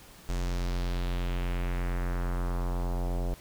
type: tone with low-pass filter sweep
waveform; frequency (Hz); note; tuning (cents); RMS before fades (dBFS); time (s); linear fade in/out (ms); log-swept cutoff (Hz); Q
square; 44.23; F1; +23; -30; 0.29-3.34; 0; 7300 to 620; 1.8
effects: pink hiss -52 dBFS RMS until 3.4 s